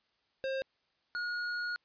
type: tone pair in turn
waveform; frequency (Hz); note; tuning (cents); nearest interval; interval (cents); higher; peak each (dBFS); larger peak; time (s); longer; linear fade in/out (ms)
square; 533 / 1442.4; C5 / F#6; +32 / -45; octave + perfect fourth; 1723; second; -33 / -34; first; 0.44-0.62 / 1.15-1.76; second; 0
effects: white hiss -75 dBFS RMS until 1.84 s + resampled to 11025 Hz